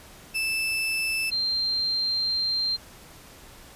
35% pulse / sine tone pair in turn, 2637 / 4165 Hz, E7 / C8, 0 / -9 cents, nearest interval minor sixth, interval 791 cents, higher second, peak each -23 dBFS, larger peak neither, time 0.34-1.31 / 1.31-2.77 s, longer second, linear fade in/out 20 ms, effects pink hiss -48 dBFS RMS until 3.75 s + resampled to 32000 Hz

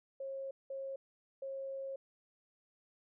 sine tone bursts at uneven times, 541 Hz, C#5, 42 cents flat, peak -39 dBFS, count 3, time 0.2-0.51 / 0.7-0.96 / 1.42-1.96 s, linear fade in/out 5 ms, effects none

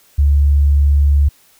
sine tone, 71.5 Hz, D2, 46 cents flat, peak -8 dBFS, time 0.18-1.29 s, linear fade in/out 10 ms, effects white hiss -51 dBFS RMS until 1.59 s

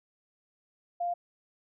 sine tone, 698.5 Hz, F5, in tune, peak -28 dBFS, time 1-1.14 s, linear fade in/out 10 ms, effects none

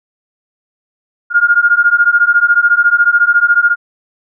sine beating tone pair, 1411 / 1425 Hz, F6 / F6, +17 / +34 cents, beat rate 14 Hz, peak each -10 dBFS, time 1.3-3.76 s, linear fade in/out 50 ms, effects none

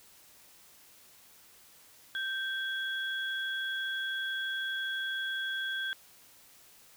sine tone pair together, 1568 / 3342 Hz, G6 / G#7, 0 / +10 cents, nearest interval octave + minor second, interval 1310 cents, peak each -33 / -37 dBFS, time 2.15-5.93 s, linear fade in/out 0 ms, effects white hiss -58 dBFS RMS until 6.96 s

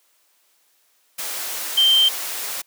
sine tone in noise, 3136 Hz, G7, in tune, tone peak -12 dBFS, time 1.77-2.09 s, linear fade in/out 10 ms, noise white, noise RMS -28 dBFS, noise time 1.18-2.62 s, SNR +13 dB, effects white hiss -62 dBFS RMS until 2.66 s + high-pass 400 Hz 12 dB/octave

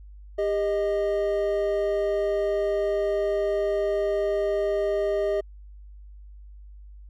triangle tone pair together, 400 / 622.9 Hz, G4 / D#5, +35 / +2 cents, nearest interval minor sixth, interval 767 cents, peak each -23 dBFS, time 0.38-5.41 s, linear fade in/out 10 ms, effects added 50 Hz sine -42 dBFS peak until 7.09 s

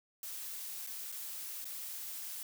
blue noise with dropouts, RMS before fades -43 dBFS, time 0.23-2.43 s, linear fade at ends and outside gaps 2 ms, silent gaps 0.866-0.871 / 1.119-1.123 / 1.645-1.653 s, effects none

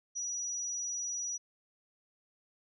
sine tone, 5840 Hz, F#8, 24 cents flat, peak -34 dBFS, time 0.15-1.38 s, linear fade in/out 20 ms, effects none

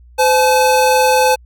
square tone pair together, 511.4 / 860 Hz, C5 / A5, -40 / -40 cents, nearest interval major sixth, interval 900 cents, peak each -13 dBFS, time 0.18-1.36 s, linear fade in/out 20 ms, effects added 60 Hz sine -40 dBFS peak until 1.45 s

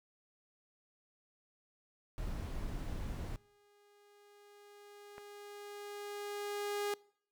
brown noise, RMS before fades -40 dBFS, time 2.18-3.36 s, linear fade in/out 0 ms
sawtooth tone with exponential growth, 410 Hz, G#4, 22 cents flat, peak -30 dBFS, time 2.98-6.94 s, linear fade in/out 2 ms, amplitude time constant 860 ms
click, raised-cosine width 0.5 ms, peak -34 dBFS, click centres 5.181 s
effects noise-tail reverb RT60 0.6 s tail -24 dB re dry

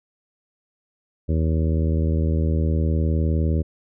harmonic tone, 79.6 Hz, D#2, 40 cents sharp, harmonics 1 / 2 / 3 / 4 / 5 / 6 / 7, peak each -19 / -25 / -29 / -31 / -33 / -35 / -36 dBFS, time 1.28-3.63 s, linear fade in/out 20 ms, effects none

